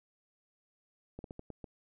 slowing click train, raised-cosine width 2 ms, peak -30 dBFS, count 6, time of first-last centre 1.19-1.642 s, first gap 52 ms, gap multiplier 1.28, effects none

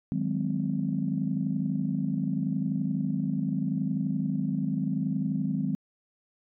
sine chord, Ab dominant seventh, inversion second, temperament just, 155.74 / 186.89 / 207.7 / 259.6 Hz, Eb3 / Gb3 / Ab3 / C4, +2 / +18 / 0 / -13 cents, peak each -31 dBFS, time 0.12-5.75 s, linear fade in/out 0 ms, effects tanh soft clip ceiling -15 dBFS

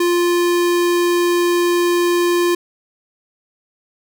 square tone, 349.2 Hz, F4, in tune, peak -14 dBFS, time 0-2.55 s, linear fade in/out 5 ms, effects none

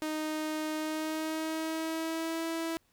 sawtooth tone with pitch glide, 310 to 328.2 Hz, D#4 to E4, -6 to -8 cents, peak -28 dBFS, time 0.02-2.77 s, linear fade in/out 0 ms, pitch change +98 cents, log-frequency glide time 0.76-2.45 s, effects pink hiss -70 dBFS RMS until 2.92 s

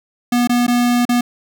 square tone with dropouts, 242.6 Hz, B3, 31 cents flat, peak -13 dBFS, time 0.32-1.21 s, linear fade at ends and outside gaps 5 ms, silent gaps 0.474-0.494 / 0.667-0.679 / 1.053-1.091 s, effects none

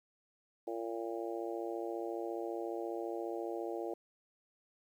harmonic tone, 114.6 Hz, A#2, 29 cents flat, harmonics 3 / 4 / 5 / 6 / 7, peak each -40 / -42 / -44 / -46 / -47 dBFS, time 0.67-3.94 s, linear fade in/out 5 ms, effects 11-bit

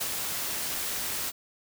white noise with ADSR envelope, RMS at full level -29 dBFS, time 0-1.32 s, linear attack 15 ms, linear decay 34 ms, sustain -3 dB, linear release 35 ms, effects none

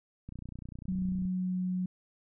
click train, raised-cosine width 5 ms, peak -30 dBFS, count 30, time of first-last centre 0.29-1.253 s, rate 30.1 Hz
sine tone with pitch glide, 185 to 182.98 Hz, F#3 to F#3, 0 to -19 cents, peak -29 dBFS, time 0.88-1.86 s, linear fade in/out 5 ms, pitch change -19 cents, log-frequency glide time 1.02-1.59 s
effects none

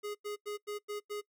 square tone bursts, 415.3 Hz, G#4, in tune, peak -37 dBFS, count 6, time 0.03-1.215 s, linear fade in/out 20 ms, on 120 ms, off 93 ms, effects noise-tail reverb RT60 0.1 s tail -22 dB re dry

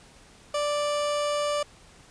30% pulse tone, 587 Hz, D5, 1 cent flat, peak -22 dBFS, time 0.54-1.63 s, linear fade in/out 5 ms, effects pink hiss -53 dBFS RMS until 2.1 s + resampled to 22050 Hz

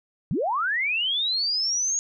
sine linear sweep, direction up, 116.54 to 6680 Hz, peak -22 dBFS, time 0.31-1.99 s, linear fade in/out 0 ms, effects none

